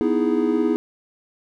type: chord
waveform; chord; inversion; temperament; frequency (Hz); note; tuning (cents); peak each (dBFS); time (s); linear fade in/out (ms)
triangle; E major seventh; second; equal; 246.9 / 311.1 / 329.6 / 415.3; B3 / D#4 / E4 / G#4; 0 / 0 / 0 / 0; -21; 0.01-0.76; 0
effects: none